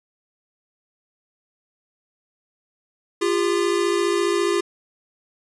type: tone pair together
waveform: square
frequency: 347.3 / 402 Hz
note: F4 / G4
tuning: -10 / +44 cents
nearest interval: minor third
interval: 254 cents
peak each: -22 dBFS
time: 3.21-4.61 s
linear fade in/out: 10 ms
effects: resampled to 24000 Hz